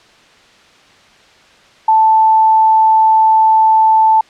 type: tone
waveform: sine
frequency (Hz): 880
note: A5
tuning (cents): 0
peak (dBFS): -6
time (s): 1.88-4.21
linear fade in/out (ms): 5
effects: white hiss -45 dBFS RMS until 4.29 s + low-pass 4000 Hz 12 dB/octave